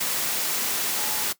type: tone in noise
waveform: sine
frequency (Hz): 855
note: A5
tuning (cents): -50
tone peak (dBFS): -37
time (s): 0.98-1.24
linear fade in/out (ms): 10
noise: white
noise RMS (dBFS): -26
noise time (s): 0-1.33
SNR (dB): -14
effects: noise-tail reverb RT60 0.1 s tail -17 dB re dry + high-pass 150 Hz 12 dB/octave